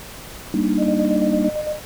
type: chord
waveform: sine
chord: Eb major seventh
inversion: first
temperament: equal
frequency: 196 / 233.1 / 293.7 / 311.1 Hz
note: G3 / Bb3 / D4 / Eb4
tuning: 0 / 0 / 0 / 0 cents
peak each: -22 dBFS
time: 0.54-1.49 s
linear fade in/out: 2 ms
type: tone with tremolo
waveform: sine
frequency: 608 Hz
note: D#5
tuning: 40 cents flat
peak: -20 dBFS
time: 0.77-1.8 s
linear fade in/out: 50 ms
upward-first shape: square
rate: 8.9 Hz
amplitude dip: 50%
effects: pink hiss -37 dBFS RMS until 1.85 s